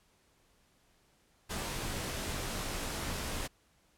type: noise with comb filter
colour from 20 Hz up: pink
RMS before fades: -37 dBFS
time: 1.49-3.48 s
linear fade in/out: 20 ms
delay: 19 ms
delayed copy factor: -0.5
effects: pink hiss -69 dBFS RMS until 3.97 s + low-pass 12000 Hz 12 dB/octave